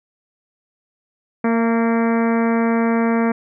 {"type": "harmonic tone with a mistuned harmonic", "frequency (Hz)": 230, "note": "A#3", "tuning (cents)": -23, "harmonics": [1, 2, 3, 4, 5, 6, 7, 8, 9, 10], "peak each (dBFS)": [-16, -22, -26, -28, -30, -32, -33, -34, -35, -36], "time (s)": [1.44, 3.32], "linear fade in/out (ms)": 5, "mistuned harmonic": 3, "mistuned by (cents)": -20, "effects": []}